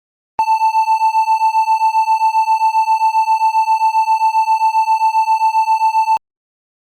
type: beating tone pair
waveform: triangle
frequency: 880 / 887.5 Hz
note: A5 / A5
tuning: 0 / +15 cents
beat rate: 7.5 Hz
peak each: -12 dBFS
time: 0.39-6.17 s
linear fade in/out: 0 ms
effects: Opus 32 kbps